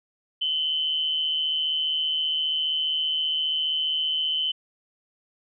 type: tone with amplitude modulation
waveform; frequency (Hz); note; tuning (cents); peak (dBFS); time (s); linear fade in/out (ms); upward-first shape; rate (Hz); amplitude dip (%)
sine; 3042; F#7; +47; -20; 0.41-4.52; 10; sine; 155; 55
effects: none